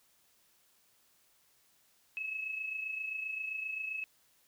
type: tone with amplitude modulation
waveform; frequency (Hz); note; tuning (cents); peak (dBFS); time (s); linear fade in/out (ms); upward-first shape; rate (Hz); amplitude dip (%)
sine; 2584; E7; -35; -33; 2.17-4.04; 0; sine; 27.6; 55
effects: white hiss -69 dBFS RMS until 4.47 s